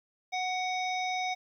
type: harmonic tone with a mistuned harmonic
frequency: 747 Hz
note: F#5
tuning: 16 cents sharp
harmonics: 1 / 3 / 5 / 7 / 8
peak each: -31 / -35 / -40 / -46 / -46 dBFS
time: 0.32-1.35 s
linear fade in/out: 20 ms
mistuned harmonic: 1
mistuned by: -23 cents
effects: 11-bit